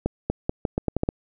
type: accelerating click train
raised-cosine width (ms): 2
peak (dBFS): -9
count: 9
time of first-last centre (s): 0.06-1.089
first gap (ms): 240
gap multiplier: 0.81
effects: none